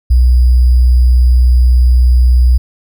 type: tone with sample-and-hold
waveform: sine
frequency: 61.74 Hz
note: B1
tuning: in tune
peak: -4 dBFS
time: 0.1-2.58 s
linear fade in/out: 10 ms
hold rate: 4900 Hz
effects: none